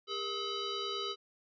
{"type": "tone with frequency modulation", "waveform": "sine", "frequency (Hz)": 2148, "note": "C7", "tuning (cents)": 45, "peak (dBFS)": -34, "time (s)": [0.07, 1.16], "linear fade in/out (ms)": 50, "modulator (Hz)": 873, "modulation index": 2.6, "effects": []}